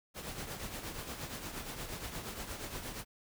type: noise with tremolo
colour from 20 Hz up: pink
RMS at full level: -40 dBFS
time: 0.14-3.05 s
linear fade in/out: 50 ms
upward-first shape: triangle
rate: 8.5 Hz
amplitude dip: 60%
effects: none